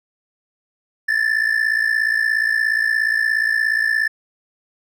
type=ring-modulated tone; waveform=triangle; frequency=1760 Hz; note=A6; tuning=in tune; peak=-11 dBFS; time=1.08-4.08 s; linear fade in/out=10 ms; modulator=28.5 Hz; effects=none